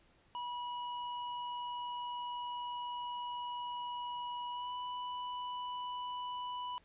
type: tone with pitch glide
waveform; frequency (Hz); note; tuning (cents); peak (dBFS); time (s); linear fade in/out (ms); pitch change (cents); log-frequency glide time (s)
square; 973 to 988.9; B5 to B5; -26 to +2; -39; 0.35-6.78; 0; +28; 4.5-4.72
effects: pink hiss -68 dBFS RMS until 6.84 s + resampled to 8000 Hz